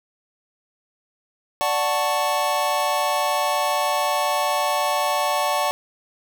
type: chord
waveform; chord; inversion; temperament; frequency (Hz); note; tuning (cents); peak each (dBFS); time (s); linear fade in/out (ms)
square; D major seventh; none; equal; 587.3 / 740 / 880 / 1108.7; D5 / F#5 / A5 / C#6; 0 / 0 / 0 / 0; -26; 1.61-5.71; 0
effects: none